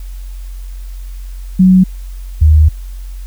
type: tone pair in turn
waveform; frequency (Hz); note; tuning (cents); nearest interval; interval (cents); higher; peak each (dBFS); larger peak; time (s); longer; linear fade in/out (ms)
sine; 185.8 / 76.87; F#3 / D#2; +7 / -20; octave + minor third; 1527; first; -3; neither; 1.59-1.84 / 2.41-2.69; second; 10
effects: added 45 Hz sine -23 dBFS peak until 3.26 s + white hiss -45 dBFS RMS until 3.26 s